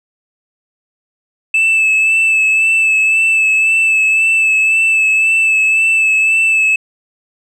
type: tone with vibrato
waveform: sine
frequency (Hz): 2626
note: E7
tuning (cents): -7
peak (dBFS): -6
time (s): 1.54-6.76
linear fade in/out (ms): 5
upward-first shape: sine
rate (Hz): 1.9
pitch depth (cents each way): 23
effects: tanh soft clip ceiling -8 dBFS